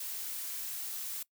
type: noise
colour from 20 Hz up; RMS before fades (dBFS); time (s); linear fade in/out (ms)
blue; -39; 0-1.23; 5
effects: noise-tail reverb RT60 0.1 s tail -21 dB re dry